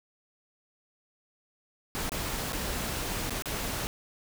pink noise with dropouts, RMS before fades -33 dBFS, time 1.95-3.87 s, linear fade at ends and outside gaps 0 ms, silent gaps 2.094-2.119 / 2.523-2.53 / 3.296-3.306 / 3.422-3.457 s, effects none

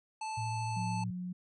harmonic tone, 876 Hz, A5, 8 cents flat, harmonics 1 / 3 / 5 / 7 / 9 / 10, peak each -36 / -46 / -50 / -53 / -55 / -56 dBFS, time 0.21-1.04 s, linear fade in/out 5 ms
sine tone with vibrato, 112.4 Hz, A2, 37 cents sharp, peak -35 dBFS, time 0.37-1.11 s, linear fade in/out 10 ms, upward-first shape triangle, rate 13 Hz, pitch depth 35 cents each way
sine tone, 180.3 Hz, F#3, 45 cents flat, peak -36 dBFS, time 0.76-1.33 s, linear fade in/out 10 ms
effects none

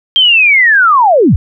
sine linear sweep, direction down, 3200 to 55 Hz, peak -4 dBFS, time 0.16-1.36 s, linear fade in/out 0 ms, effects none

